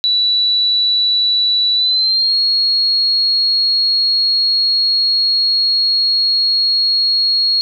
sine tone with pitch glide, 3946 to 4303 Hz, B7 to C8, -2 to +48 cents, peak -11 dBFS, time 0.04-7.61 s, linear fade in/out 0 ms, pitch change +150 cents, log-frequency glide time 1.75-2.38 s, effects none

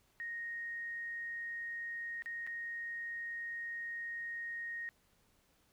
sine tone with dropouts, 1864.7 Hz, A#6, in tune, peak -39 dBFS, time 0.2-4.89 s, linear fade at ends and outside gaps 0 ms, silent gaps 2.222-2.259 / 2.466-2.473 s, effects pink hiss -72 dBFS RMS until 5.72 s

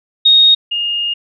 sine tone pair in turn, 3729 / 2839 Hz, A#7 / F7, 0 / +28 cents, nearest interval perfect fourth, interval 472 cents, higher first, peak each -5 / -15 dBFS, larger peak first, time 0.25-0.55 / 0.71-1.14 s, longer second, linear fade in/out 10 ms, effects none

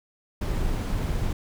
brown noise, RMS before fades -26 dBFS, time 0.41-1.33 s, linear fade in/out 5 ms, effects none

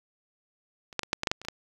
clicks, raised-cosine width 0.2 ms, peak -28 / -9 / -18 / -7 / -12 / -7 / -7 / -25 / -26 / -12 dBFS, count 10, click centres 0.928 / 0.993 / 1.033 / 1.131 / 1.234 / 1.272 / 1.315 / 1.416 / 1.45 / 1.485 s, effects 8-bit

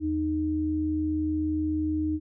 sine tone pair together, 81.6 / 308.3 Hz, E2 / D#4, -17 / -16 cents, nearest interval octave + major seventh, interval 2301 cents, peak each -32 / -25 dBFS, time 0-2.2 s, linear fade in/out 50 ms, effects none

